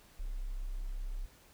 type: tone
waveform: sine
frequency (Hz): 33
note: C1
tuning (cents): +16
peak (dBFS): -35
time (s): 0.19-1.26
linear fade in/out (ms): 10
effects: pink hiss -61 dBFS RMS until 1.53 s